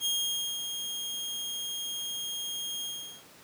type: tone with ADSR envelope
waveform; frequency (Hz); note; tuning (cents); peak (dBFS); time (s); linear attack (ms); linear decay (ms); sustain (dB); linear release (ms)
sawtooth; 3244; G#7; -41; -23; 0-3.24; 53; 530; -7; 400
effects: pink hiss -53 dBFS RMS until 3.43 s + high-pass 150 Hz 12 dB/octave